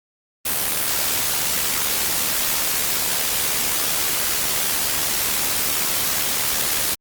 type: noise with amplitude modulation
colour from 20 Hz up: white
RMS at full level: -19 dBFS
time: 0.45-6.95 s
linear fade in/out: 10 ms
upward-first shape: sine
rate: 74.7 Hz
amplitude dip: 50%
effects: Opus 32 kbps